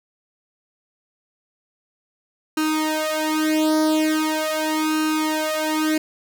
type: tone with flanger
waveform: sawtooth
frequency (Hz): 311.1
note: D#4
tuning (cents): 0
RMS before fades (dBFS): -21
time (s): 2.57-5.98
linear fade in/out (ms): 5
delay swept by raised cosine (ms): 0.73 to 3.03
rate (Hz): 0.41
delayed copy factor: +0.95
effects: none